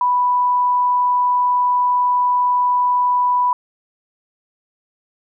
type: tone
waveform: sine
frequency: 987.8 Hz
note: B5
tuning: in tune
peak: -13 dBFS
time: 0.01-3.53 s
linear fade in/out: 2 ms
effects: none